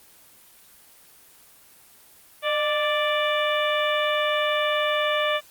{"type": "harmonic tone with a mistuned harmonic", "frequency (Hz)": 587.3, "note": "D5", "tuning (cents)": 0, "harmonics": [1, 2, 3, 4, 5, 6], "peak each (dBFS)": [-24, -27, -29, -30, -31, -32], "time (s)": [2.42, 5.41], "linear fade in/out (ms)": 50, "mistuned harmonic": 1, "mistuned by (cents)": 51, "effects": ["white hiss -52 dBFS RMS until 5.5 s", "Opus 24 kbps"]}